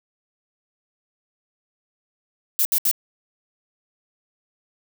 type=noise bursts; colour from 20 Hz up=violet; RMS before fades=-19 dBFS; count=3; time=2.59-2.913 s; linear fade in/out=0 ms; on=61 ms; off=70 ms; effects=none